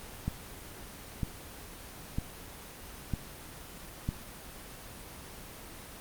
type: click train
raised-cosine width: 5 ms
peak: -18 dBFS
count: 5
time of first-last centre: 0.28-4.09 s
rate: 1.05 Hz
effects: pink hiss -46 dBFS RMS until 6 s + Opus 24 kbps